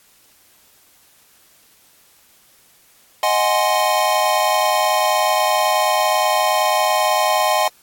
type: chord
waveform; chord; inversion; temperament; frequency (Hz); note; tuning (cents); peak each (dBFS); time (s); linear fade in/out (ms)
square; Ab dominant seventh; second; equal; 622.3 / 740 / 830.6 / 1046.5; Eb5 / Gb5 / Ab5 / C6; 0 / 0 / 0 / 0; -21; 3.23-7.68; 2
effects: white hiss -53 dBFS RMS until 7.82 s + AAC 64 kbps